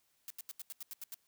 blue noise bursts, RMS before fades -44 dBFS, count 9, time 0.28-1.143 s, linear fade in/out 0 ms, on 23 ms, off 82 ms, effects white hiss -75 dBFS RMS until 1.27 s

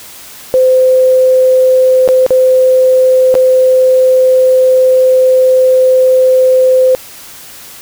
sine tone with dropouts, 515 Hz, C5, 28 cents flat, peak -4 dBFS, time 0.54-6.95 s, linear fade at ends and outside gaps 0 ms, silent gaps 2.077-2.088 / 2.264-2.306 / 3.342-3.352 s, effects white hiss -32 dBFS RMS until 7.81 s

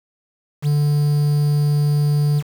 triangle tone with quantisation, 146.7 Hz, D3, 2 cents flat, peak -12 dBFS, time 0.62-2.43 s, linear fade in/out 50 ms, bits 6, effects none

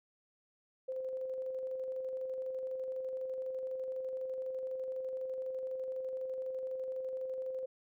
sine tone with tremolo, 520 Hz, C5, 11 cents flat, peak -35 dBFS, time 0.88-7.66 s, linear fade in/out 10 ms, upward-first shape square, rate 12 Hz, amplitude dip 25%, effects none

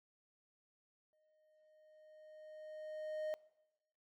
triangle tone with exponential growth, 618 Hz, D#5, 12 cents flat, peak -34 dBFS, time 1.13-3.34 s, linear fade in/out 0 ms, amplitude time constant 480 ms, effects noise-tail reverb RT60 1.0 s tail -22 dB re dry

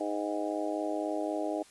harmonic tone with a mistuned harmonic, 103.83 Hz, G#2, in tune, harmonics 3 / 4 / 5 / 6 / 7 / 8, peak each -34 / -39 / -40 / -35 / -40 / -41 dBFS, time 0-1.63 s, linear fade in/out 10 ms, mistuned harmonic 8, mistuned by -38 cents, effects white hiss -57 dBFS RMS until 1.7 s + resampled to 24000 Hz

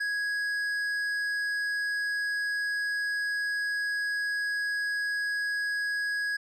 sine tone with tanh clipping, 1661.2 Hz, G#6, in tune, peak -29 dBFS, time 0-6.37 s, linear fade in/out 10 ms, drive 9 dB, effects none

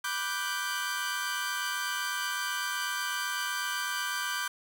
sawtooth chord, G major seventh, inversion first, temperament equal, 987.8 / 1174.7 / 1480 / 1568 Hz, B5 / D6 / F#6 / G6, 0 / 0 / 0 / 0 cents, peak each -36 / -33 / -34 / -30 dBFS, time 0.04-4.48 s, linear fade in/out 5 ms, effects none

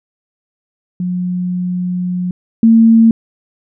sine tone pair in turn, 180 / 226.4 Hz, F#3 / A3, -47 / +50 cents, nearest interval major third, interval 397 cents, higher second, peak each -15 / -4 dBFS, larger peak second, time 1-2.31 / 2.63-3.11 s, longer first, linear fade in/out 2 ms, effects none

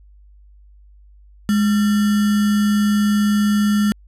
sine tone with sample-and-hold, 207.7 Hz, G#3, in tune, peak -13 dBFS, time 1.49-3.92 s, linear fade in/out 0 ms, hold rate 1575 Hz, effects added 50 Hz sine -44 dBFS peak until 4.07 s + resampled to 32000 Hz

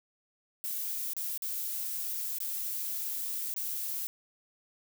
violet noise with dropouts, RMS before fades -35 dBFS, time 0.64-4.07 s, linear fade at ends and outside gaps 0 ms, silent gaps 1.134-1.166 / 1.376-1.422 / 2.385-2.403 / 3.539-3.563 s, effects none

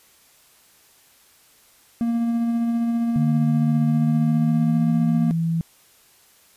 triangle tone with tremolo, 233 Hz, A#3, 1 cent flat, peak -16 dBFS, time 2.01-5.31 s, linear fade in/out 0 ms, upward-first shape sine, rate 15 Hz, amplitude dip 25%
sine tone with pitch glide, 150.5 to 165.07 Hz, D3 to E3, +43 to +3 cents, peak -19 dBFS, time 3.16-5.61 s, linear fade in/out 0 ms, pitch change +160 cents, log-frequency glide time 3.84-4.92 s
effects white hiss -55 dBFS RMS until 6.56 s + resampled to 32000 Hz

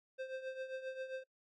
square tone with tremolo, 523.3 Hz, C5, in tune, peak -39 dBFS, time 0.18-1.24 s, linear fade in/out 20 ms, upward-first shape triangle, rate 7.5 Hz, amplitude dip 75%, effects noise-tail reverb RT60 0.1 s tail -23 dB re dry + low-pass 3000 Hz 12 dB/octave

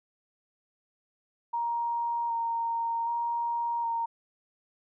sine tone with vibrato, 932 Hz, A#5, 1 cent flat, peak -27 dBFS, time 1.53-4.06 s, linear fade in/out 10 ms, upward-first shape square, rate 0.65 Hz, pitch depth 13 cents each way, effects none

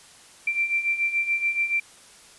sine beating tone pair, 2349 / 2356 Hz, D7 / D7, 0 / +5 cents, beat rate 7 Hz, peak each -28 / -23 dBFS, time 0.47-1.8 s, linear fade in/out 5 ms, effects white hiss -50 dBFS RMS until 2.38 s + resampled to 24000 Hz

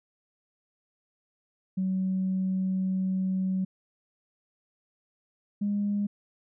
sine tone pair in turn, 188.2 / 204 Hz, F#3 / G#3, +30 / -31 cents, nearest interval minor second, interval 139 cents, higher second, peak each -24 dBFS, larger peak neither, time 1.77-3.65 / 5.61-6.07 s, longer first, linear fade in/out 10 ms, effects tanh soft clip ceiling -20 dBFS

